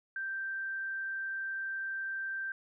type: tone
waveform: sine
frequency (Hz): 1568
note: G6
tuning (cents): 0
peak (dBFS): -34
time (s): 0.16-2.52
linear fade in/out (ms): 2
effects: none